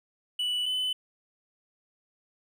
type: tone pair in turn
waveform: triangle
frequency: 2960 / 3015 Hz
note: F#7 / F#7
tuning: 0 / +32 cents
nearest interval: unison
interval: 32 cents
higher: second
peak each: -25 dBFS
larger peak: neither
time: 0.39-0.66 / 0.66-0.93 s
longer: neither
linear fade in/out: 5 ms
effects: none